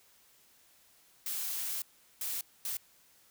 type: noise bursts at uneven times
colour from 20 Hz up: blue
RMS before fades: -36 dBFS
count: 3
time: 1.26-1.82 / 2.21-2.41 / 2.65-2.77 s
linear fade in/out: 2 ms
effects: white hiss -64 dBFS RMS until 3.3 s

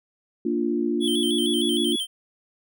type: chord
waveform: sine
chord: Bb major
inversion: none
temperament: equal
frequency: 233.1 / 293.7 / 349.2 Hz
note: Bb3 / D4 / F4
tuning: 0 / 0 / 0 cents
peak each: -26 / -26 / -25 dBFS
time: 0.45-1.96 s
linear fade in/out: 5 ms
type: tone with vibrato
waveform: square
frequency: 3251 Hz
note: G#7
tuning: 38 cents flat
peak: -25 dBFS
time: 1-2.07 s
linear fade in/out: 50 ms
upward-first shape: square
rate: 6.5 Hz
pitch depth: 65 cents each way
effects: none

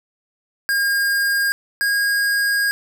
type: tone pair in turn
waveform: square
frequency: 1618 / 1632.1 Hz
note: G#6 / G#6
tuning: -46 / -31 cents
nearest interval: unison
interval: 15 cents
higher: second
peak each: -17 dBFS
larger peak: neither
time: 0.69-1.52 / 1.81-2.71 s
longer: second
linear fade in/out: 0 ms
effects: none

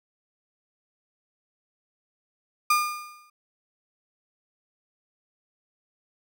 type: tone with exponential decay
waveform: 35% pulse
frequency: 1210 Hz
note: D#6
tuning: 49 cents flat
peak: -15 dBFS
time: 2.7-3.3 s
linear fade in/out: 5 ms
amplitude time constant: 130 ms
effects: none

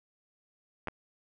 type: clicks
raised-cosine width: 0.5 ms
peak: -20 dBFS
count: 2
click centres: 0.873 / 0.884 s
effects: none

